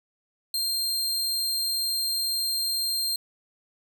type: tone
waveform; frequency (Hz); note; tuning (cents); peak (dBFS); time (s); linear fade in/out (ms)
sawtooth; 4186; C8; 0; -22; 0.54-3.16; 2
effects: none